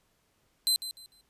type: tone with echo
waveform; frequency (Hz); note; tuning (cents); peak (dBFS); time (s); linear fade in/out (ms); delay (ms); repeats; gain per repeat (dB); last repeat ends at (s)
sawtooth; 4071; C8; -48; -20; 0.67-0.76; 0; 150; 3; -12; 1.21
effects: pink hiss -71 dBFS RMS until 1.29 s + resampled to 32000 Hz